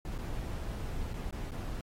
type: noise with dropouts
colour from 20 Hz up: brown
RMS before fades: -37 dBFS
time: 0.05-1.81 s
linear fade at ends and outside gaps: 1 ms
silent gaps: 0.18-0.186 / 1.135-1.14 / 1.309-1.326 / 1.509-1.518 s
effects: AAC 48 kbps